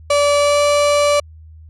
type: tone with pitch glide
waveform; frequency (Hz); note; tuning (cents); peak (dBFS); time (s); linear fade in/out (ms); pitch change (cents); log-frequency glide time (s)
35% pulse; 578 to 582; D5 to D5; -28 to -16; -10; 0.1-1.2; 5; +12; 0.39-0.61
effects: added 79 Hz sine -37 dBFS peak until 1.69 s + resampled to 24000 Hz